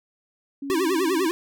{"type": "tone", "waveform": "sine", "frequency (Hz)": 278.1, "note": "C#4", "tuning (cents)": 6, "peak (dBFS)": -29, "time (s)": [0.62, 1.27], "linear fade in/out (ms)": 5}
{"type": "tone with vibrato", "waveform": "square", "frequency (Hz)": 350.2, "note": "F4", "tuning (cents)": 5, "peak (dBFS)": -21, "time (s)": [0.7, 1.31], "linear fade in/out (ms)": 0, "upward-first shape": "sine", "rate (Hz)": 10, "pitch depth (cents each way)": 190}
{"effects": []}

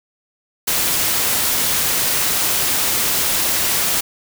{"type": "noise", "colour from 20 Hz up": "white", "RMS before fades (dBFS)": -18, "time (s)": [0.67, 4.01], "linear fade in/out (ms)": 10, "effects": []}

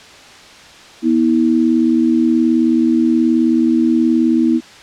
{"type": "tone pair together", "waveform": "sine", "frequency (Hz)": [243.2, 322], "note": ["B3", "E4"], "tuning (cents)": [-26, -41], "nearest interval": "perfect fourth", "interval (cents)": 485, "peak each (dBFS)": -13, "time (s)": [1.02, 4.61], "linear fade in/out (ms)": 50, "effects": ["white hiss -39 dBFS RMS until 4.82 s", "low-pass 5000 Hz 12 dB/octave"]}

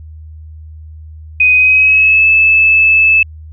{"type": "tone with pitch glide", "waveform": "sine", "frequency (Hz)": [2502, 2616], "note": ["D#7", "E7"], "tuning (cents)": [9, -14], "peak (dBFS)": -5, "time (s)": [1.4, 3.23], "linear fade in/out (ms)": 5, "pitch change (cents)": 77, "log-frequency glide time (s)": [1.55, 2.27], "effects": ["added 78 Hz sine -29 dBFS peak until 3.52 s"]}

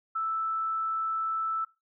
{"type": "tone", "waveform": "sine", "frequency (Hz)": 1318.5, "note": "E6", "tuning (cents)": 0, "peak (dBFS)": -27, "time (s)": [0.15, 1.65], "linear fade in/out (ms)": 10, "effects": ["noise-tail reverb RT60 0.2 s tail -17 dB re dry"]}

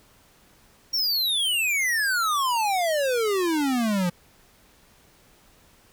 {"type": "exponential sweep", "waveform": "square", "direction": "down", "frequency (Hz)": [5630, 170.9], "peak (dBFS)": -22, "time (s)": [0.93, 4.1], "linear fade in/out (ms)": 10, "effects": ["pink hiss -57 dBFS RMS until 5.92 s"]}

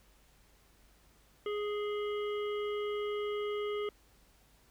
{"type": "harmonic tone with a mistuned harmonic", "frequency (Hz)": 415.9, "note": "G#4", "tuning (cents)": 2, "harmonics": [1, 3, 5, 7, 8], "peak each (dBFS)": [-33, -43, -47, -50, -51], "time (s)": [1.46, 3.89], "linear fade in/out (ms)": 2, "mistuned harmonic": 8, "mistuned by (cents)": -52, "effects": ["added 50 Hz sine -66 dBFS peak until 4.7 s", "pink hiss -66 dBFS RMS until 4.7 s"]}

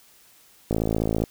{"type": "click train", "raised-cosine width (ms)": 2, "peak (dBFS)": -10, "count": 30, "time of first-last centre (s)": [0.71, 1.238], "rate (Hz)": 54.9, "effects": ["white hiss -55 dBFS RMS until 1.3 s"]}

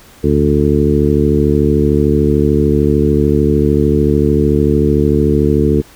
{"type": "harmonic tone with a mistuned harmonic", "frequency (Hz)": 73.42, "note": "D2", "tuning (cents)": 0, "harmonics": [1, 2, 3, 4, 5, 6], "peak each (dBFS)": [-16, -16, -16, -16, -16, -16], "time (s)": [0.23, 5.82], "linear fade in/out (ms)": 20, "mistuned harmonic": 1, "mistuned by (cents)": 53, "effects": ["pink hiss -42 dBFS RMS until 5.95 s"]}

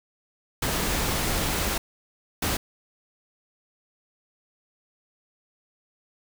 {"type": "noise bursts at uneven times", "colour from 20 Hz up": "pink", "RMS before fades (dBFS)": -26, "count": 2, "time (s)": [[0.62, 1.78], [2.42, 2.57]], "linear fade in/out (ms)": 5, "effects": []}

